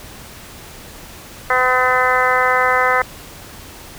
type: harmonic tone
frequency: 254 Hz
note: B3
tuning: 49 cents sharp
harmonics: 2 / 3 / 4 / 5 / 6 / 7 / 8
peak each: -20 / -21 / -20 / -18 / -21 / -21 / -21 dBFS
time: 1.5-3.02 s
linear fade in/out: 2 ms
effects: pink hiss -37 dBFS RMS until 3.98 s